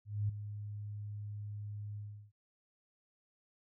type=tone with ADSR envelope; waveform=sine; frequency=103.83 Hz; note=G#2; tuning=in tune; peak=-29 dBFS; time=0.05-2.32 s; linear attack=240 ms; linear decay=8 ms; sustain=-11 dB; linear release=350 ms; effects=none